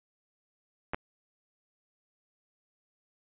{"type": "clicks", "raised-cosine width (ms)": 0.5, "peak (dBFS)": -17, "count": 2, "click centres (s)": [0.935, 0.945], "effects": ["resampled to 8000 Hz"]}